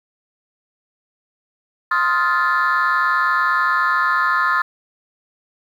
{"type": "chord", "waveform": "sine", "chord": "F dominant seventh", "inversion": "second", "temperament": "just", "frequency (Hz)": [1047.7, 1257.2, 1396.9, 1746.1], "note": ["C6", "Eb6", "F6", "A6"], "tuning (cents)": [2, 18, 0, -14], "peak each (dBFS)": -19, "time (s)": [1.91, 4.62], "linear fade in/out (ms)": 5, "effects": ["tanh soft clip ceiling -9 dBFS", "8-bit"]}